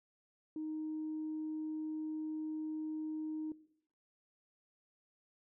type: tone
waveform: sine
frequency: 311.1 Hz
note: D#4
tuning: in tune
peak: -37 dBFS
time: 0.56-3.52 s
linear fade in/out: 2 ms
effects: noise-tail reverb RT60 0.7 s tail -19 dB re dry + tanh soft clip ceiling -33 dBFS